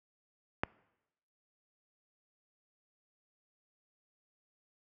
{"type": "click", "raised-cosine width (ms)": 0.5, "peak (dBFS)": -14, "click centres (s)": 0.635, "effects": ["noise-tail reverb RT60 0.9 s tail -23 dB re dry", "high-pass 60 Hz 12 dB/octave"]}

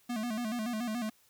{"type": "tone with vibrato", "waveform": "square", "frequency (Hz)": 228.8, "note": "A#3", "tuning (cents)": -32, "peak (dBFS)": -33, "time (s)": [0.09, 1.1], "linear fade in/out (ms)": 10, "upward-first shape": "square", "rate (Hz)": 7, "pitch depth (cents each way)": 99, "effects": ["white hiss -66 dBFS RMS until 1.29 s"]}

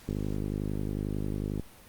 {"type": "click train", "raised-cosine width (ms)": 3, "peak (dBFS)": -19, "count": 78, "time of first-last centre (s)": [0.09, 1.597], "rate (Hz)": 51.1, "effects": ["pink hiss -53 dBFS RMS until 1.88 s", "Opus 48 kbps"]}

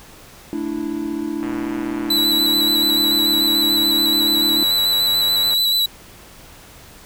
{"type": "chord", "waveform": "triangle", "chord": "A suspended fourth", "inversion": "none", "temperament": "equal", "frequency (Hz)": [220, 293.7, 329.6], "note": ["A3", "D4", "E4"], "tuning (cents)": [0, 0, 0], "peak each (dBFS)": [-28, -23, -23], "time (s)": [0.53, 4.63], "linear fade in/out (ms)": 0}
{"type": "click train", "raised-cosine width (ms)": 0.5, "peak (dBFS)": -18, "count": 502, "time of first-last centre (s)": [1.43, 5.537], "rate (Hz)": 122}
{"type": "tone with vibrato", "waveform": "45% pulse", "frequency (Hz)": 3951, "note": "B7", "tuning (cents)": 0, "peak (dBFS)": -14, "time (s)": [2.1, 5.86], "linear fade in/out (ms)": 5, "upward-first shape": "square", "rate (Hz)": 6.9, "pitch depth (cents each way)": 19}
{"effects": ["pink hiss -43 dBFS RMS until 7.05 s"]}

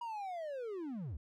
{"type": "linear sweep", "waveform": "triangle", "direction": "down", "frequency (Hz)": [965, 58.27], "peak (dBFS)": -37, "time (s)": [0.01, 1.17], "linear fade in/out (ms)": 5, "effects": []}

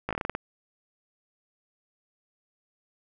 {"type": "slowing click train", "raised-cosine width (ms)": 0.5, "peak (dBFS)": -14, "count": 9, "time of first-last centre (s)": [0.09, 0.351], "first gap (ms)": 17, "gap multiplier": 1.18, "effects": []}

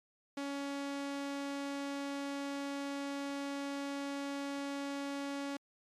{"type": "tone", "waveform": "sawtooth", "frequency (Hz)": 280.3, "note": "C#4", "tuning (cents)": 19, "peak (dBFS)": -33, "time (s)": [0.37, 5.57], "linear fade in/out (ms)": 5, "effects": ["low-pass 8000 Hz 12 dB/octave", "MP3 96 kbps"]}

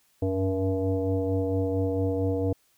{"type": "tone with frequency modulation", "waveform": "sine", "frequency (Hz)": 284.3, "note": "C#4", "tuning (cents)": 44, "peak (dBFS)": -23, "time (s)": [0.22, 2.53], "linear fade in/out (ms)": 5, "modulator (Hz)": 191, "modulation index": 1.5, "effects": ["white hiss -66 dBFS RMS until 2.77 s"]}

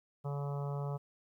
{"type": "harmonic tone", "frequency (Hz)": 142.2, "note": "C#3", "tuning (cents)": 45, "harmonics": [1, 3, 4, 5, 6, 7, 8, 9], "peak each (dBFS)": [-35, -45, -47, -49, -51, -52, -53, -54], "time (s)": [0.24, 0.98], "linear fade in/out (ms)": 20, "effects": ["12-bit"]}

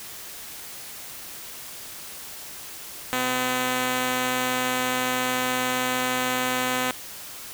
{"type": "tone pair together", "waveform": "5% pulse", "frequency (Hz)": [126.8, 253.6], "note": ["B2", "B3"], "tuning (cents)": [46, 46], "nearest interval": "octave", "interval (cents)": 1200, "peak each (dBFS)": [-23, -13], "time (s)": [3.13, 6.91], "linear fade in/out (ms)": 0, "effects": ["white hiss -39 dBFS RMS until 7.53 s"]}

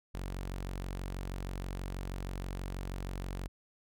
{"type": "tone", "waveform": "sawtooth", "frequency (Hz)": 46.25, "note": "F#1", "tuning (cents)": 0, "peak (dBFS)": -33, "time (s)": [0.14, 3.48], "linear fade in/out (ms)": 10, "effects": []}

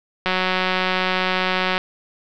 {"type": "click train", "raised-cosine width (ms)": 0.3, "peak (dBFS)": -4, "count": 282, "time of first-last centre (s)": [0.26, 1.779], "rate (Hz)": 185, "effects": ["low-pass 5000 Hz 12 dB/octave"]}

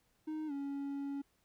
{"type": "tone with pitch glide", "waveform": "triangle", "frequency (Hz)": [310.6, 279.9], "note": ["D#4", "C#4"], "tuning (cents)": [-3, 17], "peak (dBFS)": -35, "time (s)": [0.27, 1.22], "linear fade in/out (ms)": 10, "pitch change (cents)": -180, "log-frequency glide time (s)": [0.47, 0.52], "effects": ["pink hiss -75 dBFS RMS until 1.44 s"]}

